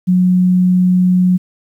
sine tone, 182 Hz, F#3, 28 cents flat, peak -8 dBFS, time 0.07-1.38 s, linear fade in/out 20 ms, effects 8-bit

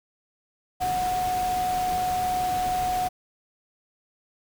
sine tone in noise, 733 Hz, F#5, 16 cents flat, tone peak -23 dBFS, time 0.8-3.09 s, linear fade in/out 20 ms, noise pink, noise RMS -35 dBFS, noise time 0.8-3.09 s, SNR +9 dB, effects none

